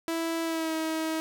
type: tone with pitch glide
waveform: sawtooth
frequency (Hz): 329.6 to 319.1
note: E4 to D#4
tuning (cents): 0 to +44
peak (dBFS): -24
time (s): 0.08-1.2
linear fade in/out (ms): 0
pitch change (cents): -56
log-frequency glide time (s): 0.43-0.74
effects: none